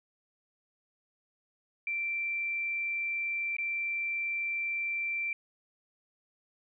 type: tone with dropouts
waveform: sine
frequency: 2349 Hz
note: D7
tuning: in tune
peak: -30 dBFS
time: 1.87-5.33 s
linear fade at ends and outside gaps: 2 ms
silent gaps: 3.567-3.584 s
effects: none